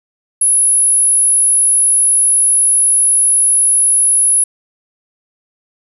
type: tone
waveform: sine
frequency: 10548 Hz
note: E9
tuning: in tune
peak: -8 dBFS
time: 0.41-4.44 s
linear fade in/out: 5 ms
effects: none